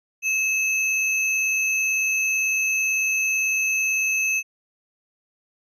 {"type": "tone with sample-and-hold", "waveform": "sine", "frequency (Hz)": 2591, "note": "E7", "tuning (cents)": -30, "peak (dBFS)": -19, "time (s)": [0.22, 4.43], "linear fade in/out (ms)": 50, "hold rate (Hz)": 8820, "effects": ["resampled to 24000 Hz"]}